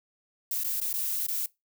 violet noise with dropouts, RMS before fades -30 dBFS, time 0.51-1.46 s, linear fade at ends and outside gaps 2 ms, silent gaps 0.636-0.644 / 0.802-0.814 / 0.929-0.939 / 1.266-1.284 s, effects noise-tail reverb RT60 0.2 s tail -22 dB re dry

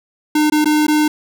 square tone with dropouts, 303.1 Hz, D#4, 45 cents flat, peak -12 dBFS, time 0.35-1.08 s, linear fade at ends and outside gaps 5 ms, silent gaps 0.5-0.521 / 0.645-0.656 / 0.868-0.881 s, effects none

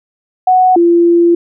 sine tone pair in turn, 740 / 342.4 Hz, F#5 / F4, 0 / -34 cents, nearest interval octave + minor second, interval 1334 cents, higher first, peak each -5 dBFS, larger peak neither, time 0.47-0.76 / 0.76-1.35 s, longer second, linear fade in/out 5 ms, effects none

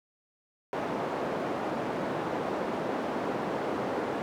white band-pass noise, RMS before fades -32 dBFS, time 0.73-4.22 s, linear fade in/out 0 ms, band 210 to 680 Hz, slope 12 dB/octave, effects none

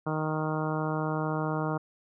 harmonic tone, 155.56 Hz, D#3, in tune, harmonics 1 / 2 / 3 / 4 / 5 / 6 / 7 / 8 / 9, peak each -31 / -34 / -36 / -37 / -38 / -39 / -39 / -40 / -41 dBFS, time 0.06-1.78 s, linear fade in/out 10 ms, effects none

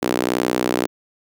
sawtooth tone with high-pass filter, 61.74 Hz, B1, in tune, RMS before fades -21 dBFS, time 0.02-0.87 s, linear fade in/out 10 ms, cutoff 320 Hz, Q 1.8, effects none

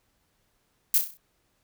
violet noise with echo, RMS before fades -20 dBFS, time 0.94-0.98 s, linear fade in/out 2 ms, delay 32 ms, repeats 6, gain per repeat -6 dB, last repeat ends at 1.172 s, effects pink hiss -71 dBFS RMS until 1.63 s

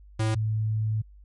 square / sine tone pair in turn, 110 / 108.86 Hz, A2 / A2, 0 / -18 cents, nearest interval unison, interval 18 cents, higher first, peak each -23 dBFS, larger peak neither, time 0.19-0.35 / 0.35-1.02 s, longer second, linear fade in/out 10 ms, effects added 50 Hz sine -47 dBFS peak until 1.24 s + MP3 48 kbps

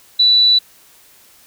sine tone, 3960 Hz, B7, 4 cents sharp, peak -8 dBFS, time 0.19-0.59 s, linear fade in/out 10 ms, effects white hiss -48 dBFS RMS until 1.46 s

